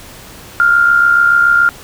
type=tone with amplitude modulation; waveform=sine; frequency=1400 Hz; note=F6; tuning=4 cents sharp; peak=-4 dBFS; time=0.6-1.69 s; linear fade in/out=0 ms; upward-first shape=sine; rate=67 Hz; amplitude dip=55%; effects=pink hiss -35 dBFS RMS until 1.83 s